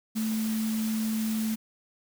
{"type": "tone in noise", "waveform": "sine", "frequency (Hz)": 220, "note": "A3", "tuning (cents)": 0, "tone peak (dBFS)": -26, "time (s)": [0.15, 1.56], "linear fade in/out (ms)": 20, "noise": "white", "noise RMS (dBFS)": -39, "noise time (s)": [0.15, 1.56], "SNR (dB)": 10, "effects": []}